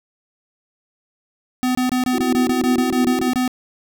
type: tone bursts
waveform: square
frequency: 252.8 Hz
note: B3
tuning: 41 cents sharp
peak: -17 dBFS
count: 13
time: 1.63-3.478 s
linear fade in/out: 0 ms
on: 120 ms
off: 24 ms
type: chord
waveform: sine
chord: B suspended fourth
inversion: none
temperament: just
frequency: 246.9 / 329.3 / 370.4 Hz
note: B3 / E4 / F#4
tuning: 0 / -2 / +2 cents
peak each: -24 dBFS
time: 2.13-3.3 s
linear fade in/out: 10 ms
effects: none